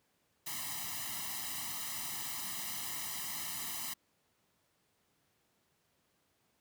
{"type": "noise with comb filter", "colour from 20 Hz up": "white", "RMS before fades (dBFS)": -40, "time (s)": [0.46, 3.94], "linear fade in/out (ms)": 10, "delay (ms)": 1, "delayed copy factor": 1, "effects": ["pink hiss -75 dBFS RMS until 6.6 s", "high-pass 100 Hz 12 dB/octave"]}